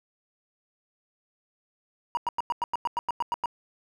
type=tone bursts; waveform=triangle; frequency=954 Hz; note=A#5; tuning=40 cents sharp; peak=-22 dBFS; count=12; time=2.15-3.458 s; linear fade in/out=0 ms; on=21 ms; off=96 ms; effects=none